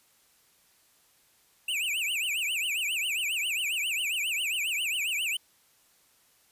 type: tone with vibrato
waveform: square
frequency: 2637 Hz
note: E7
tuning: in tune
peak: -28 dBFS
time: 1.68-5.37 s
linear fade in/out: 5 ms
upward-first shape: triangle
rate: 7.4 Hz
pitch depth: 280 cents each way
effects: white hiss -64 dBFS RMS until 6.51 s + resampled to 32000 Hz